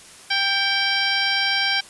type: harmonic tone with a mistuned harmonic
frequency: 790 Hz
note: G5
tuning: 13 cents sharp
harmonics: 1 / 2 / 3 / 4 / 5 / 6 / 7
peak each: -29 / -24 / -25 / -25 / -29 / -27 / -28 dBFS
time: 0.3-1.81 s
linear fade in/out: 10 ms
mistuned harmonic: 3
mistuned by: -46 cents
effects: white hiss -44 dBFS RMS until 1.89 s + resampled to 24000 Hz